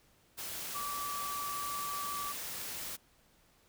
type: tone in noise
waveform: sine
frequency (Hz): 1156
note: D6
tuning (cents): -28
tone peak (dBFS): -37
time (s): 0.74-2.33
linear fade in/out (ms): 20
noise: white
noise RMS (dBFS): -41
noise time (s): 0.37-2.97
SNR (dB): +1
effects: pink hiss -67 dBFS RMS until 3.68 s